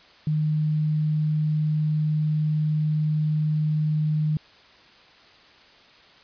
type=tone; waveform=sine; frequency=153.3 Hz; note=D#3; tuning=25 cents flat; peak=-20 dBFS; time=0.27-4.37 s; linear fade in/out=2 ms; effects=white hiss -52 dBFS RMS until 6.23 s + resampled to 11025 Hz